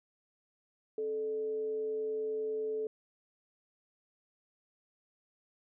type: tone with frequency modulation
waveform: sine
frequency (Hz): 435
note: A4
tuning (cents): -20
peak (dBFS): -32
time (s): 0.98-2.87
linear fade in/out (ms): 2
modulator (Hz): 167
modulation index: 0.21
effects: none